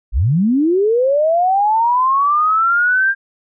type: linear sweep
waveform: sine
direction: up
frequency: 41.2 to 1607 Hz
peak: -11 dBFS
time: 0.12-3.15 s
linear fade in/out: 50 ms
effects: none